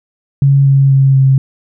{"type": "tone with pitch steps", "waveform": "sine", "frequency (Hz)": [138.59, 137.08, 135.58, 134.1], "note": ["C#3", "C#3", "C#3", "C3"], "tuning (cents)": [0, -19, -38, 43], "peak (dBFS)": -5, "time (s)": [0.42, 1.38], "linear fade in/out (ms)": 2, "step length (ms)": 240, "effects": []}